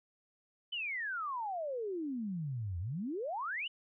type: exponential two-way sweep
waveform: sine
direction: down then up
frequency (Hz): 3071 to 82.7 to 3071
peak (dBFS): -35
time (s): 0.72-3.68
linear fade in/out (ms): 10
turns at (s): 2.79
effects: none